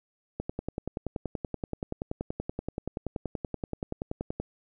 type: click train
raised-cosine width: 2 ms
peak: -18 dBFS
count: 43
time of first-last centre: 0.4-4.4 s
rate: 10.5 Hz
effects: none